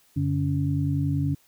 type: tone cluster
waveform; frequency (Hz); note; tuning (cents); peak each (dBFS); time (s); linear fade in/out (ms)
sine; 92.6 / 143.2 / 280.8; F#2 / D3 / C#4; +2 / -43 / +22; -28 / -24 / -28; 0.16-1.35; 10
effects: white hiss -61 dBFS RMS until 1.47 s